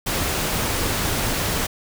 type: noise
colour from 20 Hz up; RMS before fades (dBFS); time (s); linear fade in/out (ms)
pink; -23; 0.06-1.67; 10
effects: none